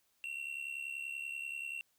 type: tone with amplitude modulation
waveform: triangle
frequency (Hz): 2728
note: F7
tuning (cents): -41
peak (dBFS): -34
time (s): 0.24-1.81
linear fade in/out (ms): 0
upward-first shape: sine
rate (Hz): 70.4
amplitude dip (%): 75
effects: white hiss -75 dBFS RMS until 1.98 s